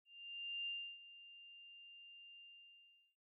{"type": "tone with ADSR envelope", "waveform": "sine", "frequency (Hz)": 2794, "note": "F7", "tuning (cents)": 0, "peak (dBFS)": -40, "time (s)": [0.05, 3.16], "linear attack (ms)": 620, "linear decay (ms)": 310, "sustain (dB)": -16, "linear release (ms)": 760, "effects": []}